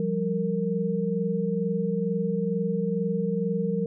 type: tone cluster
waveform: sine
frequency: 173.2 / 195.4 / 461.1 Hz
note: F3 / G3 / A#4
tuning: -14 / -5 / -19 cents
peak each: -28 dBFS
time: 0-3.86 s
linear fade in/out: 2 ms
effects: none